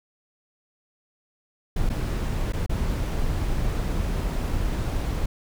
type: noise with dropouts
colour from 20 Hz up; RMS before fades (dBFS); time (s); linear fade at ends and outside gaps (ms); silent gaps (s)
brown; -25; 1.76-5.26; 5; 1.893-1.899 / 2.524-2.533 / 2.663-2.694
effects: none